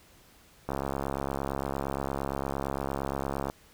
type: click train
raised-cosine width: 1 ms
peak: -17 dBFS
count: 194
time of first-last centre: 0.69-3.499 s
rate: 68.7 Hz
effects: pink hiss -58 dBFS RMS until 3.73 s